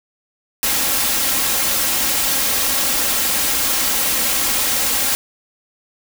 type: noise with comb filter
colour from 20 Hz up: white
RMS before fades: -18 dBFS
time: 0.63-5.15 s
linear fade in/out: 0 ms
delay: 3.7 ms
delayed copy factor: +0.5
effects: none